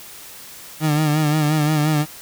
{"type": "tone with vibrato", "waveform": "30% pulse", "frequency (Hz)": 152.1, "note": "D#3", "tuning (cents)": -39, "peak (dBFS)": -13, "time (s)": [0.8, 2.06], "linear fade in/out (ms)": 50, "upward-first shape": "sine", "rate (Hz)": 5.7, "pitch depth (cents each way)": 53, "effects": ["white hiss -39 dBFS RMS until 2.21 s"]}